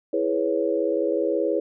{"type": "chord", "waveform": "sine", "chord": "C# minor seventh", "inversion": "first", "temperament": "equal", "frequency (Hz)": [329.6, 415.3, 493.9, 554.4], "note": ["E4", "G#4", "B4", "C#5"], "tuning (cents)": [0, 0, 0, 0], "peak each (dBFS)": -26, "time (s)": [0.13, 1.6], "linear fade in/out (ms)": 5, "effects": []}